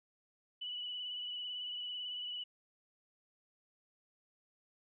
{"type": "tone with vibrato", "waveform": "sine", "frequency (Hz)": 2960, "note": "F#7", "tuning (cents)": 0, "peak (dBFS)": -39, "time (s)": [0.61, 2.44], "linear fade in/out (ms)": 10, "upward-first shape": "sine", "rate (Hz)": 18, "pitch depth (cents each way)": 27, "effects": []}